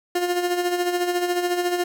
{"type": "tone with tremolo", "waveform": "30% pulse", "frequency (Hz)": 354.1, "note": "F4", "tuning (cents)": 24, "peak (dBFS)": -16, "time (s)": [0.15, 1.84], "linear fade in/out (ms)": 5, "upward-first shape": "sine", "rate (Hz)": 14, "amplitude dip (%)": 55, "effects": ["9-bit"]}